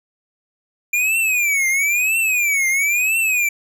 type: tone with vibrato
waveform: square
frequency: 2384 Hz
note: D7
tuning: 25 cents sharp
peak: -16 dBFS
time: 0.93-3.49 s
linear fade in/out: 5 ms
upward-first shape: triangle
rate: 1 Hz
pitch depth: 230 cents each way
effects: none